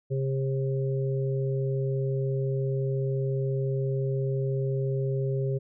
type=harmonic tone; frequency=134.2 Hz; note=C3; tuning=44 cents sharp; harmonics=1 / 3 / 4; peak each=-26 / -31 / -37 dBFS; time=0.1-5.59 s; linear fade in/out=20 ms; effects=none